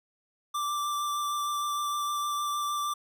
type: tone with vibrato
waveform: square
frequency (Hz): 1174.7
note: D6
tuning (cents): 0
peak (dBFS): -29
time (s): 0.54-2.94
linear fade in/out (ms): 10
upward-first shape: triangle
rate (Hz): 6.5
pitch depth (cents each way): 15
effects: none